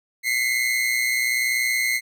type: tone pair together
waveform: 40% pulse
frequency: 2032 / 2153 Hz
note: B6 / C7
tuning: +49 / +49 cents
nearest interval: minor second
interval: 100 cents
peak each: -22 dBFS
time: 0.23-2.01 s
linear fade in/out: 50 ms
effects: none